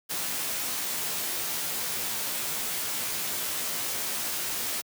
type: noise with comb filter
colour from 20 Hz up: white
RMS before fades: -31 dBFS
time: 0.09-4.82 s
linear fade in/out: 20 ms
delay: 15 ms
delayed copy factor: -0.75
effects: high-pass 100 Hz 12 dB/octave

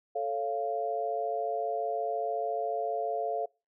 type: chord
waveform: sine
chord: A augmented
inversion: none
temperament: equal with one note detuned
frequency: 440 / 554.4 / 693.6 Hz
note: A4 / C#5 / E#5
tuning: 0 / 0 / -12 cents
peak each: -34 / -36 / -31 dBFS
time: 0.15-3.46 s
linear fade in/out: 10 ms
effects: noise-tail reverb RT60 0.3 s tail -26 dB re dry

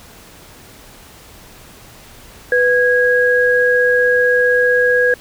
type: tone pair together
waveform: sine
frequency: 494.9 / 1647.4 Hz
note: B4 / G#6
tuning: +4 / -14 cents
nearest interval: octave + major sixth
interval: 2082 cents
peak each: -13 dBFS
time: 2.52-5.14 s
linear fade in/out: 2 ms
effects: pink hiss -41 dBFS RMS until 5.2 s

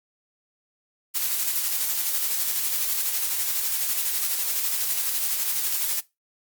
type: noise with tremolo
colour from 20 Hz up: blue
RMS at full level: -24 dBFS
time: 1.14-6.01 s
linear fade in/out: 20 ms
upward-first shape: square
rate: 12 Hz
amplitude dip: 30%
effects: noise-tail reverb RT60 0.2 s tail -19 dB re dry + Opus 48 kbps

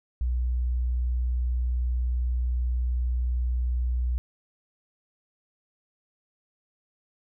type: tone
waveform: sine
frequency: 61.3 Hz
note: B1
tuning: 12 cents flat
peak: -23 dBFS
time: 0.21-4.18 s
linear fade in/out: 0 ms
effects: none

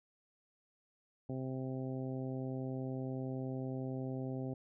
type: harmonic tone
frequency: 130.81 Hz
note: C3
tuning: in tune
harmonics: 1 / 2 / 3 / 4 / 5 / 6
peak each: -40 / -41 / -46 / -48 / -51 / -55 dBFS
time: 1.29-4.54 s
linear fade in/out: 5 ms
effects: none

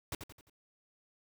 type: noise with echo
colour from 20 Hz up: pink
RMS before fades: -38 dBFS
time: 0.12-0.15 s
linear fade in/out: 2 ms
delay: 87 ms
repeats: 4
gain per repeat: -7 dB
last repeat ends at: 0.498 s
effects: none

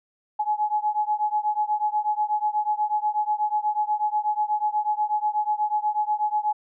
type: beating tone pair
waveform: sine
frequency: 842 / 850.2 Hz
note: G#5 / G#5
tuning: +24 / +40 cents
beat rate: 8.2 Hz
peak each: -24 / -25 dBFS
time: 0.39-6.53 s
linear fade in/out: 10 ms
effects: none

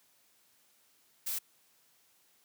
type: noise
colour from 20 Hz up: blue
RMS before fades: -35 dBFS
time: 1.26-1.39 s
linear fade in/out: 10 ms
effects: white hiss -68 dBFS RMS until 2.44 s + high-pass 100 Hz 12 dB/octave

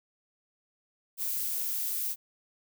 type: noise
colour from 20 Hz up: violet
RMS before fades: -32 dBFS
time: 1.17-2.16 s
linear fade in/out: 50 ms
effects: none

